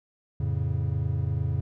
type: chord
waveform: triangle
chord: F augmented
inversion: none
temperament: equal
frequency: 87.31 / 110 / 138.59 Hz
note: F2 / A2 / C#3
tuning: 0 / 0 / 0 cents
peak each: -27 dBFS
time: 0.4-1.61 s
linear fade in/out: 5 ms
effects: none

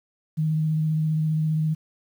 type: tone with vibrato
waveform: sine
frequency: 156.3 Hz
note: D#3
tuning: 8 cents sharp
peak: -20 dBFS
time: 0.37-1.75 s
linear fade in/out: 20 ms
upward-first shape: square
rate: 15 Hz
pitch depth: 13 cents each way
effects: 9-bit

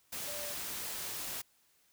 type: tone in noise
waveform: sine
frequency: 587 Hz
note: D5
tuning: 1 cent flat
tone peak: -45 dBFS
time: 0.27-0.53 s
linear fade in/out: 10 ms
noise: white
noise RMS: -40 dBFS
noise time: 0.12-1.42 s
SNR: -8 dB
effects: white hiss -70 dBFS RMS until 1.92 s

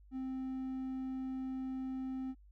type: tone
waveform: triangle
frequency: 261.6 Hz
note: C4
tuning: in tune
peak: -35 dBFS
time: 0.11-2.35 s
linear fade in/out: 50 ms
effects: added 50 Hz sine -57 dBFS peak until 2.51 s

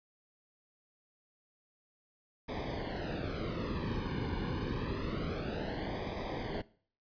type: noise with flanger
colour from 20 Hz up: brown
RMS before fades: -37 dBFS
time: 2.48-6.62 s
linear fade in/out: 10 ms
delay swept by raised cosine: 0.7 to 1.55 ms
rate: 0.27 Hz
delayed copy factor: -0.9
effects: noise-tail reverb RT60 0.5 s tail -21 dB re dry + resampled to 11025 Hz

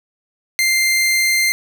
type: tone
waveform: sawtooth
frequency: 2093 Hz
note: C7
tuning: in tune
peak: -10 dBFS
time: 0.59-1.52 s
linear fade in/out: 0 ms
effects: none

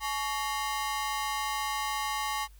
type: ring-modulated tone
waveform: sawtooth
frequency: 987.8 Hz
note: B5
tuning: in tune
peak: -23 dBFS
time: 0-2.48 s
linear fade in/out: 50 ms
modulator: 133 Hz
effects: added 50 Hz sine -50 dBFS peak until 2.59 s + white hiss -64 dBFS RMS until 2.59 s

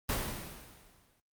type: noise with exponential decay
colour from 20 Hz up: pink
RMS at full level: -31 dBFS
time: 0.09-1.2 s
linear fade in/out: 1 ms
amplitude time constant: 240 ms
effects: noise-tail reverb RT60 0.1 s tail -21 dB re dry + Opus 32 kbps

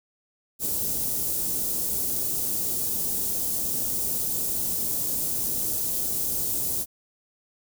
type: band-stop noise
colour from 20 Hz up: white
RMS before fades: -27 dBFS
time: 0.59-6.86 s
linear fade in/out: 50 ms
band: 420 to 8300 Hz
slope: 12 dB/octave
effects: none

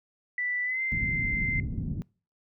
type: tone with pitch glide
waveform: sine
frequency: 1975.5 to 2082 Hz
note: B6 to C7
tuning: 0 to -9 cents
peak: -27 dBFS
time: 0.38-1.6 s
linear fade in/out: 2 ms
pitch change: +91 cents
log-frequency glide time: 0.64-0.81 s
type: low-pass noise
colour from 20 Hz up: white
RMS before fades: -32 dBFS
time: 0.92-2.02 s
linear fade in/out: 0 ms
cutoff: 200 Hz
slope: 24 dB/octave
effects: noise-tail reverb RT60 0.4 s tail -26 dB re dry

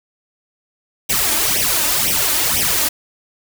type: noise with flanger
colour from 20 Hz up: white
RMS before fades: -17 dBFS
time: 1.09-2.89 s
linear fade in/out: 10 ms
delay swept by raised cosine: 0.34 to 3.34 ms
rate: 2 Hz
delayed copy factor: +1
effects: none

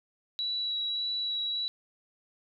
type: tone with vibrato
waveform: sine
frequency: 3914 Hz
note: B7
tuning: 16 cents flat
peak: -29 dBFS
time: 0.39-1.68 s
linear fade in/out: 0 ms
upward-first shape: sine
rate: 1.7 Hz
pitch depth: 11 cents each way
effects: none

